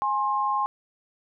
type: tone pair together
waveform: sine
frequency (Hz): 830.6 / 1061.7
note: G#5 / C6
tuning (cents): 0 / +25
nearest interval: major third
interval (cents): 425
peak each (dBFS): -26 / -24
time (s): 0.02-0.66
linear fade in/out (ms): 0
effects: none